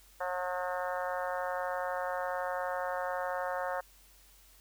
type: harmonic tone with a mistuned harmonic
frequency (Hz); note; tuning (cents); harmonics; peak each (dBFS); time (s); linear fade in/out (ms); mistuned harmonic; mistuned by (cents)
181.2; F#3; -36; 3 / 4 / 5 / 6 / 7 / 8 / 9 / 10; -36 / -38 / -40 / -42 / -43 / -44 / -45 / -46; 0.2-3.81; 10; 9; -30
effects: added 47 Hz sine -61 dBFS peak until 4.6 s + white hiss -61 dBFS RMS until 4.6 s